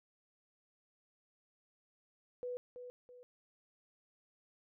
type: tone with echo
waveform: sine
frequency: 493.9 Hz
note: B4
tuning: in tune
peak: -38 dBFS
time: 2.43-2.57 s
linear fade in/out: 0 ms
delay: 330 ms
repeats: 2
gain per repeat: -8 dB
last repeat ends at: 3.23 s
effects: none